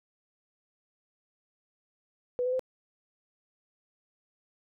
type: tone with pitch steps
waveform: sine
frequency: 493.9 / 504.3 / 514.9 Hz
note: B4 / B4 / C5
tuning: 0 / +36 / -28 cents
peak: -26 dBFS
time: 2.39-2.594 s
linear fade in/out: 0 ms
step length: 68 ms
effects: none